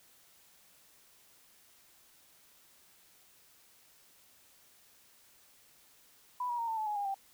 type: tone with pitch steps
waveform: sine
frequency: 991 / 958.3 / 926.8 / 896.2 / 866.7 / 838.2 / 810.5 / 783.8 Hz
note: B5 / A#5 / A#5 / A5 / A5 / G#5 / G#5 / G5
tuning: +6 / +48 / -10 / +32 / -26 / +16 / -42 / 0 cents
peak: -32 dBFS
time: 6.4-7.144 s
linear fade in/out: 5 ms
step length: 93 ms
effects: white hiss -63 dBFS RMS until 7.33 s

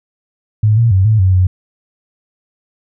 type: tone with pitch steps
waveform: sine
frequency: 107.1 / 116.3 / 94.9 / 109.3 / 93.7 / 91.9 Hz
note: A2 / A#2 / F#2 / A2 / F#2 / F#2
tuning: -46 / -4 / +44 / -11 / +22 / -11 cents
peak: -7 dBFS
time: 0.63-1.47 s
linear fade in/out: 5 ms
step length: 140 ms
effects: none

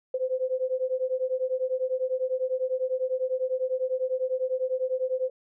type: beating tone pair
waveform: sine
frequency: 510 / 520 Hz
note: C5 / C5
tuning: -44 / -11 cents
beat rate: 10 Hz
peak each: -28 dBFS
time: 0.14-5.3 s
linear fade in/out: 5 ms
effects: none

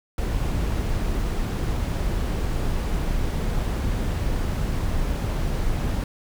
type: noise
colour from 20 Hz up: brown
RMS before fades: -24 dBFS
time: 0.18-6.04 s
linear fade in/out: 2 ms
effects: none

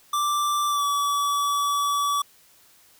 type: tone with pitch glide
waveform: square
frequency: 1174.7 to 1145.9 Hz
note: D6 to D6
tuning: 0 to -43 cents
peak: -22 dBFS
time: 0.13-2.22 s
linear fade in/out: 5 ms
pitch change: -43 cents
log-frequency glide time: 0.68-0.84 s
effects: white hiss -56 dBFS RMS until 2.99 s

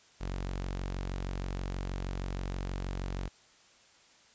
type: tone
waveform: sawtooth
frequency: 46.31 Hz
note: F#1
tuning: 2 cents sharp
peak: -30 dBFS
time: 0.2-3.29 s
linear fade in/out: 20 ms
effects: white hiss -61 dBFS RMS until 4.34 s + resampled to 16000 Hz

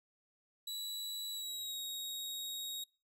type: tone with pitch glide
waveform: sawtooth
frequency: 3929 to 3773 Hz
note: B7 to A#7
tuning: -10 to +20 cents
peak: -37 dBFS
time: 0.67-2.84 s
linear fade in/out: 5 ms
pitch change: -70 cents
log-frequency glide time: 1.31-1.78 s
effects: noise-tail reverb RT60 0.3 s tail -22 dB re dry

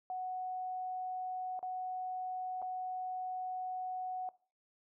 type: tone with dropouts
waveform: sine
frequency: 740 Hz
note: F#5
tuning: in tune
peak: -36 dBFS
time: 0.1-4.29 s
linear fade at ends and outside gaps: 1 ms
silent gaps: 1.592-1.628 / 2.618-2.624 s
effects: noise-tail reverb RT60 0.4 s tail -20 dB re dry

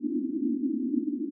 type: band-pass noise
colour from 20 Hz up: white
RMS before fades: -29 dBFS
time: 0-1.31 s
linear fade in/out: 50 ms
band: 230 to 330 Hz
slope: 96 dB/octave
effects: none

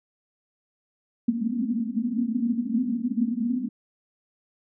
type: band-pass noise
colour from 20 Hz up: pink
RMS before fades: -26 dBFS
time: 1.28-3.69 s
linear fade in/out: 5 ms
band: 220 to 250 Hz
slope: 96 dB/octave
effects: none

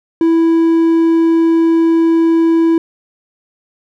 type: tone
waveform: triangle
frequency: 329.6 Hz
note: E4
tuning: in tune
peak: -6 dBFS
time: 0.21-2.78 s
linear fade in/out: 2 ms
effects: none

